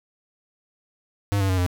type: tone with pitch steps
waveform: square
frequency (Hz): 100.9 / 96.9 / 93.06 / 89.37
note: G#2 / G2 / F#2 / F2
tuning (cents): -49 / -20 / +10 / +40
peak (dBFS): -20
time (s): 1.32-1.664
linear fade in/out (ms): 0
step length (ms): 86
effects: none